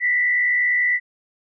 sine tone with frequency modulation, 1975.5 Hz, B6, in tune, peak -16 dBFS, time 0-1 s, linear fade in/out 50 ms, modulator 70.8 Hz, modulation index 0.73, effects none

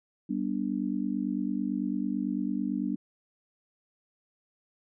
sine chord, G major, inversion none, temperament just, 196 / 245 / 294 Hz, G3 / B3 / D4, 0 / -14 / +2 cents, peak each -32 dBFS, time 0.29-2.96 s, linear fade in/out 10 ms, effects none

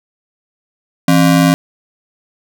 square ring-modulated tone, 217.8 Hz, A3, 17 cents flat, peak -5 dBFS, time 1.08-1.54 s, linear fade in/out 0 ms, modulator 50.6 Hz, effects none

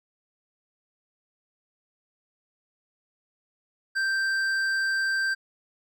sine tone with hard clipping, 1568 Hz, G6, in tune, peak -25 dBFS, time 3.95-5.35 s, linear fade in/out 20 ms, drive 8 dB, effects none

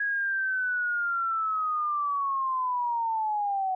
sine linear sweep, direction down, 1661.2 to 743 Hz, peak -25 dBFS, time 0-3.75 s, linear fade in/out 5 ms, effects none

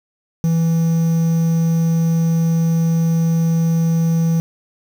triangle tone with quantisation, 164.81 Hz, E3, in tune, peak -11 dBFS, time 0.44-4.4 s, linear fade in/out 0 ms, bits 6, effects none

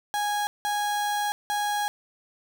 35% pulse tone bursts at uneven times, 827 Hz, G#5, 8 cents flat, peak -23 dBFS, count 3, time 0.14-0.47 / 0.65-1.32 / 1.5-1.88 s, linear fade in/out 0 ms, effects none

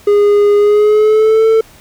triangle tone with pitch glide, 410.7 to 445.3 Hz, G#4 to A4, -19 to +21 cents, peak -4 dBFS, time 0.07-1.61 s, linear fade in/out 5 ms, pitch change +140 cents, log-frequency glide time 0.57-1.46 s, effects pink hiss -42 dBFS RMS until 1.8 s

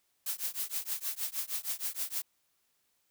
blue noise with tremolo, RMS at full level -32 dBFS, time 0.26-2.22 s, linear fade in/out 5 ms, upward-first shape triangle, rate 6.4 Hz, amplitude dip 100%, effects white hiss -75 dBFS RMS until 3.1 s

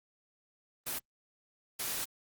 white noise bursts at uneven times, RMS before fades -36 dBFS, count 2, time 0.86-0.99 / 1.79-2.05 s, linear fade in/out 10 ms, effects Opus 24 kbps

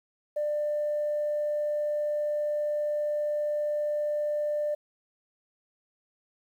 sine tone, 595 Hz, D5, 22 cents sharp, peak -25 dBFS, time 0.36-4.75 s, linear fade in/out 10 ms, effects tanh soft clip ceiling -21 dBFS + 10-bit

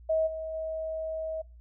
sine tone with level steps, 638 Hz, D#5, 43 cents sharp, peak -23 / -33 / -31 dBFS, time 0.09-1.42 s, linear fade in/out 10 ms, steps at 0.26 / 0.53 s, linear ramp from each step 20 ms, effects noise-tail reverb RT60 0.3 s tail -25 dB re dry + added 59 Hz sine -48 dBFS peak until 1.6 s

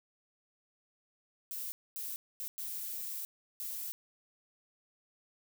violet noise bursts at uneven times, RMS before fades -40 dBFS, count 5, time 1.51-1.72 / 1.96-2.16 / 2.4-2.48 / 2.58-3.25 / 3.6-3.92 s, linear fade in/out 0 ms, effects none

